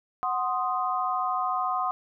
sine chord, C diminished, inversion second, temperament equal, 740 / 1046.5 / 1244.5 Hz, Gb5 / C6 / Eb6, 0 / 0 / 0 cents, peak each -29 dBFS, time 0.23-1.91 s, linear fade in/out 0 ms, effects none

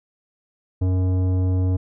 triangle tone with tanh clipping, 92.4 Hz, F#2, 2 cents flat, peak -19 dBFS, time 0.81-1.77 s, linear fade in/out 10 ms, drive 17 dB, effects none

